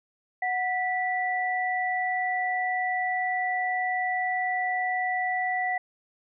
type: tone pair together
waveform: sine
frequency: 736 / 1964.9 Hz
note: F#5 / B6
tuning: -9 / -9 cents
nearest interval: octave + perfect fourth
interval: 1700 cents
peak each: -27 / -28 dBFS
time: 0.42-5.78 s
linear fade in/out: 5 ms
effects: none